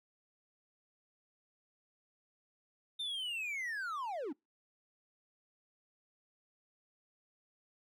triangle linear sweep, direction down, 3645 to 246.9 Hz, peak -35 dBFS, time 2.99-4.33 s, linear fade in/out 10 ms, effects noise-tail reverb RT60 0.2 s tail -26 dB re dry

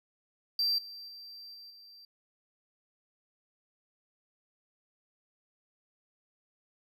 triangle tone with level steps, 4699 Hz, D8, in tune, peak -25 / -42 / -44 / -46 / -50 dBFS, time 0.59-2.05 s, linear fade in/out 2 ms, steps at 0.78 / 1.08 / 1.54 / 1.7 s, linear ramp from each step 5 ms, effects none

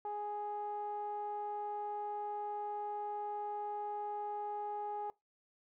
sawtooth tone with low-pass filter, 415.3 Hz, G#4, in tune, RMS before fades -40 dBFS, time 0.05-5.1 s, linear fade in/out 0 ms, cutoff 880 Hz, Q 6.1, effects noise-tail reverb RT60 0.2 s tail -22 dB re dry

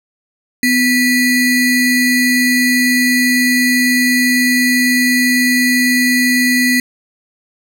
square ring-modulated tone, 1107 Hz, C#6, 3 cents flat, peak -8 dBFS, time 0.63-6.8 s, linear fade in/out 2 ms, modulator 855 Hz, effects none

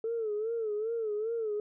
sine tone with vibrato, 440 Hz, A4, in tune, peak -29 dBFS, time 0.04-1.6 s, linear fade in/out 2 ms, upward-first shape sine, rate 2.5 Hz, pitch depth 100 cents each way, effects tanh soft clip ceiling -25 dBFS

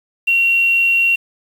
sine tone with quantisation, 2742 Hz, F7, 32 cents flat, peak -11 dBFS, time 0.27-1.16 s, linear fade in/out 10 ms, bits 6, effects none

